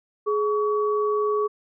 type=tone pair together; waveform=sine; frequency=420.4 / 1131 Hz; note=G#4 / C#6; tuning=+21 / +34 cents; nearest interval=octave + perfect fourth; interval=1713 cents; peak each=-21 / -26 dBFS; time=0.26-1.48 s; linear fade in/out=20 ms; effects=none